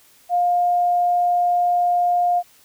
sine tone, 707 Hz, F5, 21 cents sharp, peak -15 dBFS, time 0.29-2.43 s, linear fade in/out 50 ms, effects white hiss -53 dBFS RMS until 2.64 s

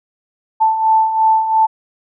sine beating tone pair, 880 / 882.9 Hz, A5 / A5, 0 / +6 cents, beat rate 2.9 Hz, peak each -18 / -11 dBFS, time 0.6-1.67 s, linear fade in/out 20 ms, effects none

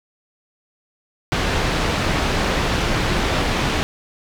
pink low-pass noise, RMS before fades -20 dBFS, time 1.32-3.83 s, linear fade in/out 0 ms, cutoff 4100 Hz, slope 12 dB/octave, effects none

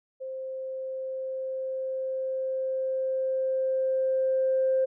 sine tone with level ramp, 525 Hz, C5, 6 cents sharp, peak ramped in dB -33 to -20 dBFS, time 0.2-4.86 s, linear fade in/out 20 ms, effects tanh soft clip ceiling -16 dBFS

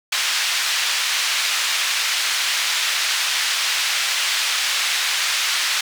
white band-pass noise, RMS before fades -21 dBFS, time 0.12-5.81 s, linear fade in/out 5 ms, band 1500 to 4500 Hz, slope 12 dB/octave, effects none

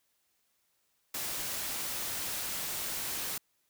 white noise, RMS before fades -36 dBFS, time 1.14-3.38 s, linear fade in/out 5 ms, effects white hiss -75 dBFS RMS until 3.69 s

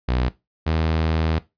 sawtooth tone pair in turn, 62.1 / 79.94 Hz, B1 / D#2, +10 / +47 cents, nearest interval major third, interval 437 cents, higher second, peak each -15 dBFS, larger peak neither, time 0.08-0.29 / 0.66-1.39 s, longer second, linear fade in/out 10 ms, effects noise-tail reverb RT60 0.2 s tail -17 dB re dry + resampled to 11025 Hz

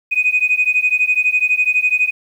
sine beating tone pair, 2489 / 2501 Hz, D#7 / D#7, 0 / +8 cents, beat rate 12 Hz, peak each -15 dBFS, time 0.11-2.11 s, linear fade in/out 20 ms, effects tanh soft clip ceiling -5 dBFS + 8-bit

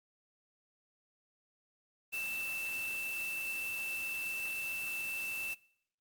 sine tone in noise, 2658 Hz, E7, 14 cents sharp, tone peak -35 dBFS, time 2.12-5.55 s, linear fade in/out 20 ms, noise white, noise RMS -45 dBFS, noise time 2.12-5.55 s, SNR +7 dB, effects noise-tail reverb RT60 0.7 s tail -23 dB re dry + Opus 32 kbps

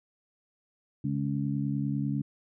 harmonic tone, 70.1 Hz, C#2, 20 cents sharp, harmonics 2 / 3 / 4, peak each -30 / -32 / -33 dBFS, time 1.04-2.22 s, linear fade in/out 5 ms, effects none

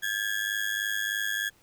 35% pulse ring-modulated tone, 1661.2 Hz, G#6, in tune, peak -23 dBFS, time 0.02-1.5 s, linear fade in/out 20 ms, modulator 51.6 Hz, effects pink hiss -62 dBFS RMS until 1.62 s

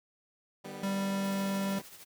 15% pulse chord, Eb augmented, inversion none, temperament equal with one note detuned, 151.66 / 196 / 246.9 Hz, Eb3 / G3 / B3, -44 / 0 / 0 cents, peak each -41 / -37 / -40 dBFS, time 0.64-1.82 s, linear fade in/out 10 ms
square tone, 196 Hz, G3, in tune, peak -30 dBFS, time 0.83-1.79 s, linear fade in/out 5 ms
white noise with tremolo, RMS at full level -49 dBFS, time 1.23-2.05 s, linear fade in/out 20 ms, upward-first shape sine, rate 13 Hz, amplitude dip 50%
effects none

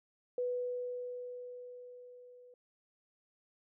sine tone with level ramp, 493.9 Hz, B4, in tune, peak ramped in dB -31 to -55 dBFS, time 0.38-2.54 s, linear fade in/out 2 ms, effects none

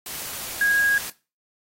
sine tone in noise, 1643 Hz, G#6, 19 cents flat, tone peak -17 dBFS, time 0.61-0.98 s, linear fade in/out 2 ms, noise white, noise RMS -33 dBFS, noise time 0.06-1.1 s, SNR +13 dB, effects noise-tail reverb RT60 0.3 s tail -18 dB re dry + AAC 48 kbps

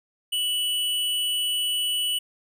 square tone with amplitude modulation, 2960 Hz, F#7, in tune, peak -22 dBFS, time 0.32-2.19 s, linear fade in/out 10 ms, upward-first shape sine, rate 265 Hz, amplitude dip 35%, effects none

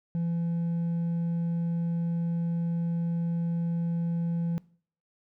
sine tone with hard clipping, 169 Hz, E3, 43 cents sharp, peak -27 dBFS, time 0.15-4.58 s, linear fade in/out 0 ms, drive 2 dB, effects noise-tail reverb RT60 0.5 s tail -22 dB re dry

